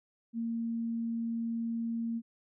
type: tone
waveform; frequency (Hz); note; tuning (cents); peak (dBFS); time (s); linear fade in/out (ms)
sine; 230.2; A#3; -22; -31; 0.33-2.22; 50
effects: none